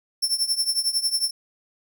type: tone with tremolo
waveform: sawtooth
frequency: 5380 Hz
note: E8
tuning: 34 cents sharp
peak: -15 dBFS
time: 0.22-1.31 s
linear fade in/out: 10 ms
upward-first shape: triangle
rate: 11 Hz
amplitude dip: 90%
effects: none